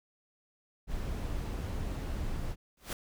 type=noise; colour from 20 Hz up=brown; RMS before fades=-35 dBFS; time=0.87-2.56 s; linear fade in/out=50 ms
type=noise with exponential growth; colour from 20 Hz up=pink; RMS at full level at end=-33 dBFS; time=2.77-2.93 s; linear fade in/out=2 ms; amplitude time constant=34 ms
effects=none